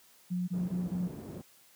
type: tone bursts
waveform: sine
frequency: 179.6 Hz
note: F3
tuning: 49 cents sharp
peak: -29 dBFS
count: 4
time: 0.3-1.086 s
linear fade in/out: 20 ms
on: 180 ms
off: 22 ms
type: low-pass noise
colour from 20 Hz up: white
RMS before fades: -42 dBFS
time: 0.53-1.42 s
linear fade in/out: 10 ms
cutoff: 260 Hz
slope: 12 dB/octave
effects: white hiss -61 dBFS RMS until 1.75 s + high-pass 100 Hz 12 dB/octave